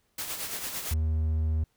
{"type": "noise with tremolo", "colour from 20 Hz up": "white", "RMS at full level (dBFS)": -33, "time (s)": [0.18, 0.94], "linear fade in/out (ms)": 5, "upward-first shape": "sine", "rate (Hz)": 8.9, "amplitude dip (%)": 50}
{"type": "tone", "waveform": "triangle", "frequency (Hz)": 78.7, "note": "D#2", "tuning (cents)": 20, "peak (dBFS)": -22, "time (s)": [0.91, 1.64], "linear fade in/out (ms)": 5}
{"effects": ["pink hiss -72 dBFS RMS until 1.76 s"]}